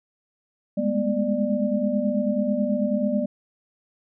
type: tone cluster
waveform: sine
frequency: 203.7 / 212.9 / 245.5 / 593 Hz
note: G#3 / G#3 / B3 / D5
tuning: -33 / +43 / -10 / +17 cents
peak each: -26 dBFS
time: 0.77-3.26 s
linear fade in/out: 10 ms
effects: none